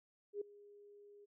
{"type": "tone with ADSR envelope", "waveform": "sine", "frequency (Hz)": 409.5, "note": "G#4", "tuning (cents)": -24, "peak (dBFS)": -36, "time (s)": [0.33, 1.26], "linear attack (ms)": 82, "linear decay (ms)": 5, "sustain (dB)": -21, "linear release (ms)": 20, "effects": []}